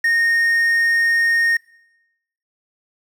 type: tone with quantisation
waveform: triangle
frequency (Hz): 1848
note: A#6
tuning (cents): -16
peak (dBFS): -12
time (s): 0.04-1.57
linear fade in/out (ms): 5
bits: 7
effects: noise-tail reverb RT60 0.9 s tail -24 dB re dry